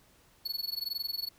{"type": "tone with amplitude modulation", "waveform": "square", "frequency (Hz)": 4407, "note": "C#8", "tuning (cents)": -11, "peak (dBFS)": -30, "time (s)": [0.45, 1.29], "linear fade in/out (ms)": 10, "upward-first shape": "sine", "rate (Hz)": 21.9, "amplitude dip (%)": 95, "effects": ["pink hiss -63 dBFS RMS until 1.38 s"]}